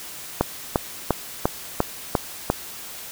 click train, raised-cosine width 1 ms, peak -3 dBFS, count 7, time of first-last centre 0.41-2.501 s, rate 2.87 Hz, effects white hiss -37 dBFS RMS until 3.11 s

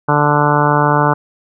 harmonic tone, 147.2 Hz, D3, 4 cents sharp, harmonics 1 / 2 / 3 / 4 / 5 / 6 / 7 / 8 / 9 / 10, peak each -16 / -20 / -20 / -20 / -22 / -16 / -19 / -20 / -22 / -21 dBFS, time 0.08-1.14 s, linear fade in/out 10 ms, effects none

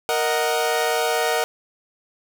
sawtooth chord, D# minor, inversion second, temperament equal, 466.2 / 622.3 / 740 Hz, A#4 / D#5 / F#5, 0 / 0 / 0 cents, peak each -19 / -21 / -20 dBFS, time 0.09-1.44 s, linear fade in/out 0 ms, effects none

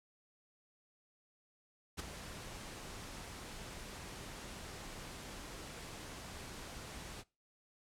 pink noise with ADSR envelope, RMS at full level -38 dBFS, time 1.97-7.24 s, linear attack 27 ms, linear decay 10 ms, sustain -10 dB, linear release 44 ms, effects noise-tail reverb RT60 0.3 s tail -23 dB re dry + low-pass 10000 Hz 12 dB/octave

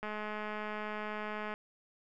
click train, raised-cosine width 0.5 ms, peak -25 dBFS, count 321, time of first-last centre 0.03-1.539 s, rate 212 Hz, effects none

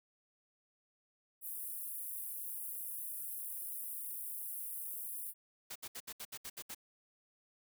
pink high-pass noise, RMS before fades -43 dBFS, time 1.41-5.34 s, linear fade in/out 50 ms, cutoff 9900 Hz, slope 48 dB/octave
white noise bursts, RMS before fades -45 dBFS, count 9, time 5.7-6.748 s, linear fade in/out 10 ms, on 56 ms, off 68 ms
effects none

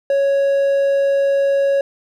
triangle tone, 554.4 Hz, C#5, in tune, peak -11 dBFS, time 0.1-1.81 s, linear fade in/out 2 ms, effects none

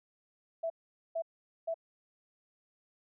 sine tone bursts, 659.3 Hz, E5, in tune, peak -31 dBFS, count 3, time 0.63-1.743 s, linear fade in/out 10 ms, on 71 ms, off 450 ms, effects none

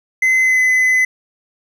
triangle tone with pitch glide, 2048 to 2023 Hz, C7 to B6, -38 to +41 cents, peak -9 dBFS, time 0.22-1.05 s, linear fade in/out 5 ms, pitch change -21 cents, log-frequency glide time 0.42-0.62 s, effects none

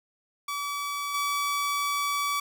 sawtooth tone with level steps, 1146 Hz, D6, 43 cents flat, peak -26 / -22 dBFS, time 0.48-2.4 s, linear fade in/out 5 ms, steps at 1.14 s, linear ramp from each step 5 ms, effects none

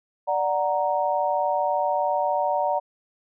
sine chord, D augmented, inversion none, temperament equal, 587.3 / 740 / 932.3 Hz, D5 / F#5 / A#5, 0 / 0 / 0 cents, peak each -25 dBFS, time 0.27-2.8 s, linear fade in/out 20 ms, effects none

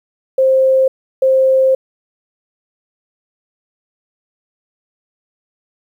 sine tone pair in turn, 527 / 527 Hz, C5 / C5, +12 / +12 cents, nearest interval unison, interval 0 cents, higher neither, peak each -8 dBFS, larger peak neither, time 0.38-0.88 / 1.22-1.75 s, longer second, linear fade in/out 5 ms, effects 8-bit

